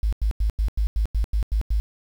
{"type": "tone bursts", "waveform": "sine", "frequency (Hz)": 53.1, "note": "G#1", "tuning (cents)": 39, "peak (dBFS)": -18, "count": 10, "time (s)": [0.03, 1.8], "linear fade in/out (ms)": 0, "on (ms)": 96, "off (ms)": 90, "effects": ["8-bit"]}